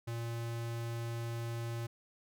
square tone, 116.54 Hz, A#2, in tune, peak -37 dBFS, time 0.07-1.87 s, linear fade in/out 10 ms, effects none

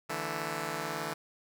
5% pulse chord, D suspended second, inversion none, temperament just, 146.83 / 165.19 / 220.2 Hz, D3 / E3 / A3, 0 / +4 / +2 cents, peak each -28 / -26 / -30 dBFS, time 0.09-1.14 s, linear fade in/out 10 ms, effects none

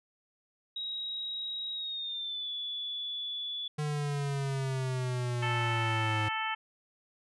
sine tone with pitch glide, 3816 to 3439 Hz, A#7 to A7, +40 to -40 cents, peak -34 dBFS, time 0.76-3.68 s, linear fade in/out 5 ms, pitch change -180 cents, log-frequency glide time 1.73-2.51 s
square exponential sweep, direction down, 150.9 to 106.9 Hz, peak -31 dBFS, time 3.78-6.29 s, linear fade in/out 10 ms
harmonic tone, 440 Hz, A4, in tune, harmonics 2 / 3 / 4 / 5 / 6 / 7, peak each -35 / -37 / -38 / -39 / -40 / -40 dBFS, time 5.42-6.55 s, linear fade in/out 10 ms
effects resampled to 24000 Hz

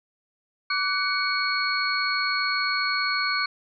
sine tone cluster, 1157 / 1492 / 2238 / 4330 Hz, D6 / F#6 / C#7 / C#8, -26 / +14 / +16 / -41 cents, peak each -28 dBFS, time 0.7-3.46 s, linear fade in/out 5 ms, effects none

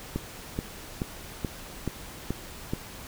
click train, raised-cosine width 3 ms, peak -15 dBFS, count 7, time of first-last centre 0.16-2.735 s, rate 2.33 Hz, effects pink hiss -43 dBFS RMS until 3.07 s

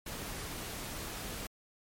pink noise, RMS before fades -41 dBFS, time 0.06-1.47 s, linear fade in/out 5 ms, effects MP3 64 kbps

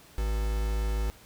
triangle tone with quantisation, 53.5 Hz, A1, 48 cents flat, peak -24 dBFS, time 0.18-1.1 s, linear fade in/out 0 ms, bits 6, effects pink hiss -54 dBFS RMS until 1.25 s

